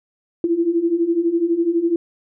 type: beating tone pair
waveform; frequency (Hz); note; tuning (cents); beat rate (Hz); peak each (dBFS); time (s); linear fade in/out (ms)
sine; 329.6 / 341.6; E4 / F4; 0 / -38; 12; -21 / -17; 0.44-1.96; 2
effects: none